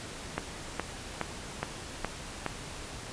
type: click train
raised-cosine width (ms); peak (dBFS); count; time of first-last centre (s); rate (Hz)
0.5; -14; 6; 0.38-2.463; 2.4
effects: pink hiss -42 dBFS RMS until 3.12 s + resampled to 22050 Hz